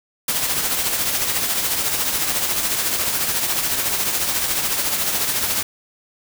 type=noise with tremolo; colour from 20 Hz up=white; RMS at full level=-19 dBFS; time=0.28-5.63 s; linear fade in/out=5 ms; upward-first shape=triangle; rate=14 Hz; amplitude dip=50%; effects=none